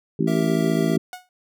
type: harmonic tone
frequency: 55 Hz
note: A1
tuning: in tune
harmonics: 3 / 4 / 5 / 6 / 7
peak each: -23 / -24 / -25 / -26 / -26 dBFS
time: 0.19-0.98 s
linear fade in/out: 5 ms
type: chord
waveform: square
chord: E diminished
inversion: first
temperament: equal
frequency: 392 / 466.2 / 659.3 Hz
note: G4 / Bb4 / E5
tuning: 0 / 0 / 0 cents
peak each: -34 / -34 / -30 dBFS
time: 0.27-0.97 s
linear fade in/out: 10 ms
type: tone with exponential decay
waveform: sawtooth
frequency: 731 Hz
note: F#5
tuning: 21 cents flat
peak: -26 dBFS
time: 1.13-1.29 s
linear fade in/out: 1 ms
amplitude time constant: 34 ms
effects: none